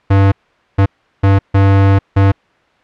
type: tone bursts at uneven times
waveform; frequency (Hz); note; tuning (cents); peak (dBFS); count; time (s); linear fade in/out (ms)
square; 98; G2; 0; -7; 5; 0.1-0.32 / 0.78-0.86 / 1.23-1.39 / 1.54-1.99 / 2.16-2.32; 10
effects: white hiss -52 dBFS RMS until 2.83 s + low-pass 2000 Hz 12 dB/octave